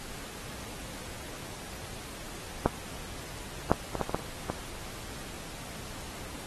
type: clicks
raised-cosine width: 1 ms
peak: -8 / -6 / -17 / -13 / -19 / -13 / -28 / -16 dBFS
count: 8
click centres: 2.66 / 3.716 / 3.953 / 4.013 / 4.095 / 4.146 / 4.194 / 4.5 s
effects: pink hiss -43 dBFS RMS until 6.46 s + AAC 32 kbps